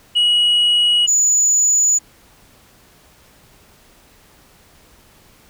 sine tone pair in turn, 2910 / 6921 Hz, F#7 / A8, -29 / -30 cents, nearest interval octave + minor third, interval 1499 cents, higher second, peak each -9 dBFS, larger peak neither, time 0.15-1.07 / 1.07-1.99 s, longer neither, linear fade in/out 20 ms, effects tanh soft clip ceiling -10 dBFS + pink hiss -50 dBFS RMS until 5.49 s

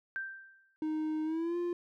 sine tone with exponential decay, 1568 Hz, G6, in tune, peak -32 dBFS, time 0.16-0.76 s, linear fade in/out 0 ms, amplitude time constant 130 ms
triangle tone with pitch glide, 310.8 to 348.9 Hz, D#4 to F4, -2 to -2 cents, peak -29 dBFS, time 0.82-1.73 s, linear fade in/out 2 ms, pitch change +200 cents, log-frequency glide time 1.24-1.57 s
effects none

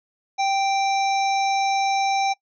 harmonic tone, 784 Hz, G5, in tune, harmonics 1 / 3 / 5 / 7 / 8, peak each -19 / -29 / -33 / -36 / -37 dBFS, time 0.38-2.34 s, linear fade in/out 20 ms, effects noise-tail reverb RT60 0.1 s tail -22 dB re dry

